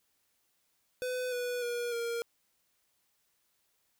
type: tone with pitch steps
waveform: square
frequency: 503 / 490.9 / 479.2 / 467.7 Hz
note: B4 / B4 / A#4 / A#4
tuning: +32 / -10 / +48 / +6 cents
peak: -33 dBFS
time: 1.02-2.22 s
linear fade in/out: 0 ms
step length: 300 ms
effects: white hiss -75 dBFS RMS until 3.99 s